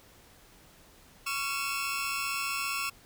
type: tone cluster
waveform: sawtooth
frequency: 1114 / 1373 / 2531 / 2671 Hz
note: C#6 / F6 / D#7 / E7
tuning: +8 / -30 / +29 / +22 cents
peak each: -32 / -34 / -36 / -31 dBFS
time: 1.26-2.9 s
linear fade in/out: 10 ms
effects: pink hiss -57 dBFS RMS until 3.05 s